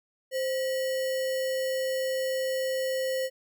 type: tone with sample-and-hold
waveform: sine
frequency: 523.3 Hz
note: C5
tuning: in tune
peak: -26 dBFS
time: 0.31-3.3 s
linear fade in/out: 50 ms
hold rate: 2450 Hz
effects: none